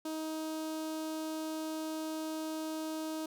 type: tone with notch filter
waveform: sawtooth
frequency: 315 Hz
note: D#4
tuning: 21 cents sharp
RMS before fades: -38 dBFS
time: 0.05-3.26 s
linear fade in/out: 5 ms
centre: 2000 Hz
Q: 1.2
effects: none